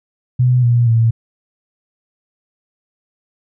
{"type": "tone with pitch steps", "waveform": "sine", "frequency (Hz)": [125.2, 119.68, 114.41], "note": ["B2", "A#2", "A#2"], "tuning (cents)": [24, 46, -32], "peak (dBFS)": -9, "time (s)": [0.39, 1.11], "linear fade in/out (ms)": 10, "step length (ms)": 240, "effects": []}